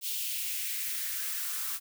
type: noise with high-pass filter sweep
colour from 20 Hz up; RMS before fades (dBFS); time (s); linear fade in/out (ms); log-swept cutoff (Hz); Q
blue; -34; 0.01-1.8; 50; 3200 to 1100; 2.5
effects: none